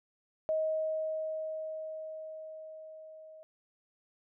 sine tone with level ramp, 630 Hz, D#5, 21 cents sharp, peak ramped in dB -27 to -49 dBFS, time 0.49-3.43 s, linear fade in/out 0 ms, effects none

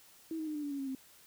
sine tone with pitch steps, 323.4 / 314.2 / 305.2 / 296.6 / 288.1 / 279.9 / 271.9 / 264.2 Hz, E4 / D#4 / D#4 / D4 / D4 / C#4 / C#4 / C4, -33 / +17 / -33 / +17 / -33 / +17 / -33 / +17 cents, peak -35 dBFS, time 0.31-0.95 s, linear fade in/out 2 ms, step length 80 ms, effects white hiss -60 dBFS RMS until 1.26 s

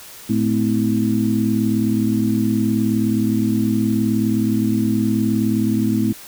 sine tone cluster, 111 / 216.3 / 255.5 / 323.9 Hz, A2 / A3 / C4 / E4, +16 / -29 / -41 / -30 cents, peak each -24 / -18 / -21 / -23 dBFS, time 0.29-6.13 s, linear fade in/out 10 ms, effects white hiss -39 dBFS RMS until 6.27 s

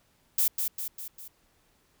violet noise with echo, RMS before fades -24 dBFS, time 0.38-0.48 s, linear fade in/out 5 ms, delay 200 ms, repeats 4, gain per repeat -5 dB, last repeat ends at 1.28 s, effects pink hiss -67 dBFS RMS until 2 s

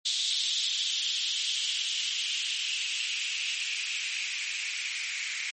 violet noise with band-pass filter sweep, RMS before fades -31 dBFS, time 0.05-5.51 s, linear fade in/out 10 ms, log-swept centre 3600 to 2200 Hz, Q 5.1, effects MP3 32 kbps

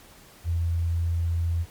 sine tone, 84.3 Hz, E2, 39 cents sharp, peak -22 dBFS, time 0.44-1.66 s, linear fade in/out 50 ms, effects pink hiss -51 dBFS RMS until 1.7 s + MP3 96 kbps

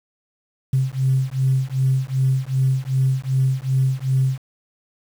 sine beating tone pair, 130.81 / 133.41 Hz, C3 / C3, 0 / +34 cents, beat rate 2.6 Hz, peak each -19 dBFS, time 0.73-4.39 s, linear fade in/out 5 ms, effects tanh soft clip ceiling -9 dBFS + 7-bit

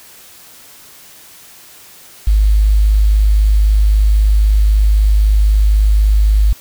sine tone with quantisation, 51.91 Hz, G#1, in tune, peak -7 dBFS, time 2.27-6.53 s, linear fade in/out 5 ms, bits 6, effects white hiss -40 dBFS RMS until 6.6 s

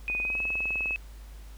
sine tone with pitch glide, 2489 to 2578 Hz, D#7 to E7, 0 to -39 cents, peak -27 dBFS, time 0.08-0.96 s, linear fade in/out 0 ms, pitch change +61 cents, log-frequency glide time 0.21-0.4 s
click train, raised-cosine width 1 ms, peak -27 dBFS, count 17, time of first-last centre 0.1-0.908 s, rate 19.8 Hz
effects added 51 Hz sine -42 dBFS peak until 1.57 s + pink hiss -56 dBFS RMS until 1.57 s

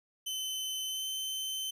sawtooth tone with pitch glide, 3052 to 3077 Hz, G7 to G7, -47 to -33 cents, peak -31 dBFS, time 0.26-1.71 s, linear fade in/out 10 ms, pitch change +14 cents, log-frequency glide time 0.86-1.07 s, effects none

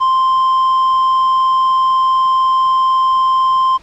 triangle tone, 1046 Hz, C6, 1 cent flat, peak -8 dBFS, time 0-3.78 s, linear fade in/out 20 ms, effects pink hiss -45 dBFS RMS until 3.82 s + low-pass 5000 Hz 12 dB/octave

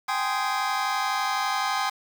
sawtooth chord, Ab major seventh, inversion third, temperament just, 778.7 / 830.6 / 1038.3 / 1245.9 Hz, G5 / Ab5 / C6 / Eb6, -12 / 0 / -14 / +2 cents, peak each -25 / -26 / -25 / -26 dBFS, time 0.08-1.9 s, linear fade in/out 10 ms, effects low-pass 6000 Hz 12 dB/octave + 7-bit

